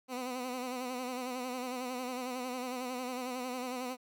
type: tone with vibrato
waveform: 15% pulse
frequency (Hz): 252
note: B3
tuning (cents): +35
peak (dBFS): -30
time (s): 0.08-3.97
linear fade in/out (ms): 50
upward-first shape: sine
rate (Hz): 11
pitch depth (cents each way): 53
effects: none